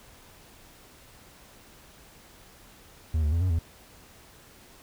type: tone with pitch steps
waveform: triangle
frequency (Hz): 79.2 / 74.6 / 84 / 92.1 / 82.5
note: D#2 / D2 / E2 / F#2 / E2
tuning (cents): +31 / +28 / +33 / -7 / +2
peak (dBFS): -20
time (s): 3.14-3.59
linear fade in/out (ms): 5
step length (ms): 90
effects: pink hiss -53 dBFS RMS until 4.82 s